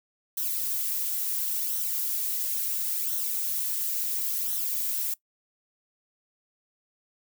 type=noise with flanger; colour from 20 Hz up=violet; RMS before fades=-29 dBFS; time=0.37-5.14 s; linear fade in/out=5 ms; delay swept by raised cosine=0.41 to 3.91 ms; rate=0.72 Hz; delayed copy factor=-0.6; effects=noise-tail reverb RT60 0.1 s tail -20 dB re dry